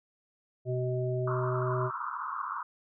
harmonic tone, 126.1 Hz, B2, 36 cents sharp, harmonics 1 / 3 / 5, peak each -30 / -33 / -36 dBFS, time 0.65-1.91 s, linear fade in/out 50 ms
pink band-pass noise, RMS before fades -36 dBFS, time 1.27-2.63 s, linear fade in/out 5 ms, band 960 to 1400 Hz, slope 96 dB/octave
effects none

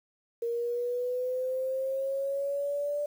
sine linear sweep, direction up, 465.3 to 587.3 Hz, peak -28 dBFS, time 0.42-3.06 s, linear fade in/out 5 ms, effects 9-bit

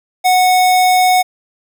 square tone, 736 Hz, F#5, 9 cents flat, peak -9 dBFS, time 0.24-1.23 s, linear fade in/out 20 ms, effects none

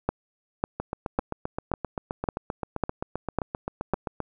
two click trains, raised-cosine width 1 ms, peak -9 / -15 dBFS, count 8 / 27, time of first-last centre 0.09-3.936 / 0.8-4.203 s, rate 1.82 / 7.64 Hz, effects none

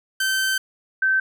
sawtooth / sine tone pair in turn, 1546 / 1546 Hz, G6 / G6, -24 / -24 cents, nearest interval unison, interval 0 cents, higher neither, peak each -16 dBFS, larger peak neither, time 0.2-0.58 / 1.02-1.2 s, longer first, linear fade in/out 5 ms, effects none

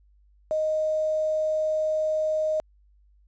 sine tone with quantisation, 622.3 Hz, D#5, in tune, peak -22 dBFS, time 0.51-2.6 s, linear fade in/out 0 ms, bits 8, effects added 50 Hz sine -56 dBFS peak until 3.27 s + resampled to 16000 Hz

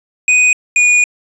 square tone pair in turn, 2489 / 2453 Hz, D#7 / D#7, 0 / -25 cents, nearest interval unison, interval 25 cents, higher first, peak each -8 dBFS, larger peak neither, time 0.28-0.53 / 0.76-1.04 s, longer second, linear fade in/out 2 ms, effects resampled to 22050 Hz

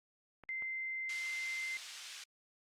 clicks, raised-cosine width 0.5 ms, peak -38 dBFS, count 2, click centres 0.437 / 0.623 s
sine tone, 2079 Hz, C7, 12 cents flat, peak -37 dBFS, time 0.49-1.77 s, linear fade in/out 0 ms
pink high-pass noise, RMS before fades -46 dBFS, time 1.09-2.24 s, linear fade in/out 5 ms, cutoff 2500 Hz, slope 12 dB/octave
effects low-pass 7000 Hz 12 dB/octave + Opus 48 kbps

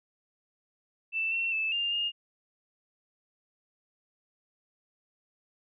sine tone with pitch steps, 2656 / 2710 / 2627 / 2802 / 2833 Hz, E7 / E7 / E7 / F7 / F7, +12 / +47 / -7 / +5 / +24 cents, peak -27 dBFS, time 1.12-2.12 s, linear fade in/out 50 ms, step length 200 ms, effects none

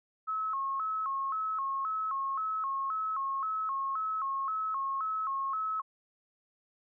sine tone with vibrato, 1185 Hz, D6, 15 cents sharp, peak -30 dBFS, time 0.27-5.82 s, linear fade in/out 20 ms, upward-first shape square, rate 1.9 Hz, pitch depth 150 cents each way, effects none

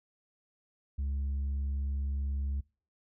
sine tone with tanh clipping, 69.3 Hz, C#2, in tune, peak -31 dBFS, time 0.98-2.61 s, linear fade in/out 10 ms, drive 3 dB, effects noise-tail reverb RT60 0.4 s tail -25 dB re dry

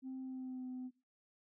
sine tone with pitch glide, 261.6 to 254.3 Hz, C4 to C4, 0 to -49 cents, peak -40 dBFS, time 0.02-0.91 s, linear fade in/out 50 ms, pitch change -49 cents, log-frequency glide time 0.21-0.67 s, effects noise-tail reverb RT60 0.4 s tail -19 dB re dry + tanh soft clip ceiling -39 dBFS

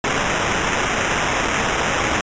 blue noise with sample-and-hold, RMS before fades -20 dBFS, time 0.04-2.21 s, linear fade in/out 2 ms, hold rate 4410 Hz, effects resampled to 16000 Hz

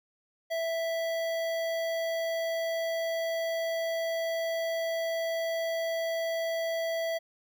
square tone with notch filter, 659.3 Hz, E5, in tune, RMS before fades -31 dBFS, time 0.5-7.19 s, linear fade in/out 20 ms, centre 8700 Hz, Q 0.95, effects none

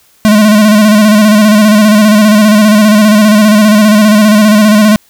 square tone with vibrato, 211.9 Hz, G#3, 35 cents sharp, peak -3 dBFS, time 0.25-4.96 s, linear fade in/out 0 ms, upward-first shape square, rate 15 Hz, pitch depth 42 cents each way, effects white hiss -47 dBFS RMS until 5.09 s

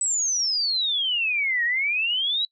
sine exponential two-way sweep, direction down then up, 8060 to 1850 to 3956 Hz, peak -21 dBFS, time 0.01-2.45 s, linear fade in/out 2 ms, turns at 1.64 s, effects noise-tail reverb RT60 0.1 s tail -23 dB re dry

